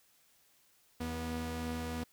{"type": "tone pair together", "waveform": "sawtooth", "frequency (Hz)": [80.08, 243.1], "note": ["E2", "B3"], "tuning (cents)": [-50, -27], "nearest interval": "octave + perfect fifth", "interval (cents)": 1923, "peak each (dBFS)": [-36, -34], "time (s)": [1, 2.04], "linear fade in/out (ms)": 10, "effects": ["white hiss -68 dBFS RMS until 2.12 s"]}